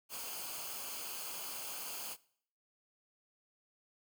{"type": "noise with comb filter", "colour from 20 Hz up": "white", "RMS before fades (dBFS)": -43, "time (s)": [0.09, 2.17], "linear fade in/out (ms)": 50, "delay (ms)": 0.53, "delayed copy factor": -0.65, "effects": ["noise-tail reverb RT60 0.6 s tail -21 dB re dry"]}